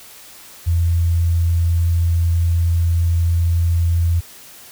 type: tone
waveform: sine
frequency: 84.7 Hz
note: E2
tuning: 48 cents sharp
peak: -13 dBFS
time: 0.66-4.21 s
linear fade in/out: 20 ms
effects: white hiss -41 dBFS RMS until 4.71 s